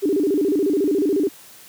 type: tone with vibrato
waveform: sine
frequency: 343 Hz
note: F4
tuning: 31 cents flat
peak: -16 dBFS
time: 0.02-1.29 s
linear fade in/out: 20 ms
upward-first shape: square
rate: 14 Hz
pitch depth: 250 cents each way
effects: white hiss -45 dBFS RMS until 1.68 s + high-pass 60 Hz 12 dB/octave